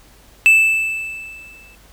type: tone with exponential decay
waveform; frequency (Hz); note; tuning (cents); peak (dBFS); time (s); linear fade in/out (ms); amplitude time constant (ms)
triangle; 2637; E7; 0; -4; 0.46-1.75; 0; 280
effects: added 50 Hz sine -49 dBFS peak until 1.92 s + pink hiss -49 dBFS RMS until 1.92 s